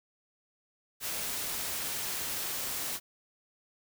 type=noise; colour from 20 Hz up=white; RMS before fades=-35 dBFS; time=1-3 s; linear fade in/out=50 ms; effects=none